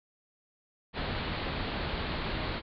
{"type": "low-pass noise", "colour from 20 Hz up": "pink", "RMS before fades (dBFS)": -34, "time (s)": [0.93, 2.62], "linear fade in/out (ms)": 50, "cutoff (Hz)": 4500, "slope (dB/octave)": 96, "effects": []}